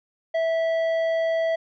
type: tone with tanh clipping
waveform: sine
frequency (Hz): 655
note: E5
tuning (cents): -11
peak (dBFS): -22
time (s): 0.34-1.56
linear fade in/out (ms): 10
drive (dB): 9
effects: none